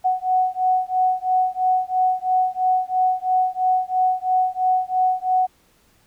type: beating tone pair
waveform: sine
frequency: 740 / 743 Hz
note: F#5 / F#5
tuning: 0 / +7 cents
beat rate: 3 Hz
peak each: -20 dBFS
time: 0.04-5.47 s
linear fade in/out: 20 ms
effects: pink hiss -59 dBFS RMS until 6.06 s